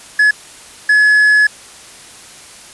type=tone bursts at uneven times; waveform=triangle; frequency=1700 Hz; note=G#6; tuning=40 cents sharp; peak=-5 dBFS; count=2; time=0.19-0.31 / 0.89-1.47 s; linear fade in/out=5 ms; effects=white hiss -37 dBFS RMS until 2.73 s + resampled to 24000 Hz